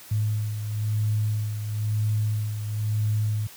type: beating tone pair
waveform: sine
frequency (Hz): 106.7 / 107.7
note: G#2 / A2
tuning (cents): +47 / -37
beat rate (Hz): 1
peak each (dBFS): -23 / -31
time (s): 0.11-3.47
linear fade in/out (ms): 5
effects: white hiss -46 dBFS RMS until 3.56 s + high-pass 60 Hz 12 dB/octave

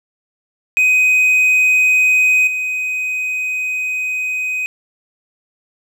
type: tone with level steps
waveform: triangle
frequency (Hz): 2509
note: D#7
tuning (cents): +14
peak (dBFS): -8 / -16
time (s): 0.77-4.66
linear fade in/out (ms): 0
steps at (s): 2.47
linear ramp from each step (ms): 5
effects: none

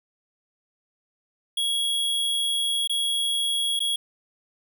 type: tone with dropouts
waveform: square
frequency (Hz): 3322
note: G#7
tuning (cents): 0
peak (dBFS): -23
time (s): 1.57-3.96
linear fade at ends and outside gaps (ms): 5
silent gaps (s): 2.875-2.895 / 3.793-3.803
effects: none

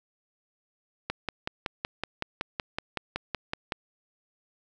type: click train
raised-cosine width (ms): 0.3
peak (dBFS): -13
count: 15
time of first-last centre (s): 1.1-3.722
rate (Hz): 5.34
effects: none

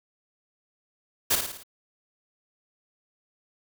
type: noise with echo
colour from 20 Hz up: white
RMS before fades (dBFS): -22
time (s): 1.3-1.36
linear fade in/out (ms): 10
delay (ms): 55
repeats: 5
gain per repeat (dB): -5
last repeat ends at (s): 1.635
effects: none

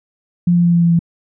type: tone with pitch steps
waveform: sine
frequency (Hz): 174.61 / 173.4 / 172.21 / 171.02 / 169.84 / 168.66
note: F3 / F3 / F3 / F3 / F3 / E3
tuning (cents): 0 / -12 / -24 / -36 / -48 / +40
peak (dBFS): -9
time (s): 0.47-0.992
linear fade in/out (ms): 5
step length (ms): 87
effects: none

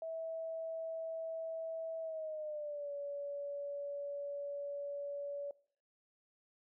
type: tone with pitch glide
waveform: sine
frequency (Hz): 651 to 570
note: E5 to C#5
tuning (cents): -22 to +48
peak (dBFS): -39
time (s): 0.02-5.51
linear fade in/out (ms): 2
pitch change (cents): -230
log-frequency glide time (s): 2.01-2.92
effects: noise-tail reverb RT60 0.6 s tail -22 dB re dry

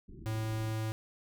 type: low-pass noise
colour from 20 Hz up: pink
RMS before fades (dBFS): -49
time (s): 0.08-0.73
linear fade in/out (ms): 10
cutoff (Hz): 390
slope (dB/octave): 96
type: tone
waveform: square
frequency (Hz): 110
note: A2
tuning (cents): 0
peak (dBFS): -33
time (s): 0.26-0.92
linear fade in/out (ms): 0
effects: none

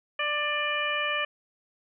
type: harmonic tone with a mistuned harmonic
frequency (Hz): 591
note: D5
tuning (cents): +11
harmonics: 1 / 2 / 3 / 4 / 5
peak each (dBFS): -34 / -32 / -31 / -31 / -33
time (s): 0.19-1.25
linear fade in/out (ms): 5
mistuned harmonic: 4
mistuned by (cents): +24
effects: none

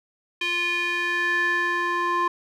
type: tone with band-pass filter sweep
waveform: square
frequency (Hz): 349.2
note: F4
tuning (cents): 0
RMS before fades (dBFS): -24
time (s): 0.41-2.28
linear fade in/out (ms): 5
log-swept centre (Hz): 2700 to 1200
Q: 4.2
effects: none

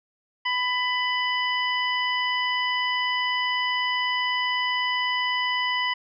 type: harmonic tone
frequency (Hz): 996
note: B5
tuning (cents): +14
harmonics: 1 / 2 / 3 / 5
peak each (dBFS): -27 / -26 / -28 / -38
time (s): 0.45-5.94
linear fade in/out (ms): 10
effects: none

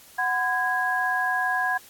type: tone cluster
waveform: sine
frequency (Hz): 741 / 1014 / 1649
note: F#5 / B5 / G#6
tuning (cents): +2 / +45 / -13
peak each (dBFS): -27 / -29 / -24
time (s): 0.18-1.78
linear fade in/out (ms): 10
effects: white hiss -50 dBFS RMS until 1.89 s + AAC 64 kbps

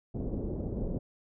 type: low-pass noise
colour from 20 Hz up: pink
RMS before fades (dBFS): -34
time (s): 0.14-0.99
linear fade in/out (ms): 10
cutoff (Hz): 490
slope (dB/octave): 24
effects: none

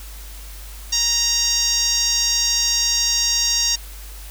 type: tone with band-pass filter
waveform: 10% pulse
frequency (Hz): 934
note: A#5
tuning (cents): +3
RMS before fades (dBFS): -19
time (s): 0.92-3.76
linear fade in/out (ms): 10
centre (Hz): 6000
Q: 3.3
effects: added 50 Hz sine -34 dBFS peak until 4.3 s + white hiss -41 dBFS RMS until 4.3 s

